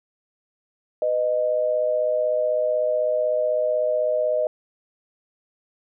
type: tone pair together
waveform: sine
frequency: 501 / 617 Hz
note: B4 / D#5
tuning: +25 / -15 cents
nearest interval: major third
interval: 360 cents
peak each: -25 / -20 dBFS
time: 1.02-4.47 s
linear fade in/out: 2 ms
effects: none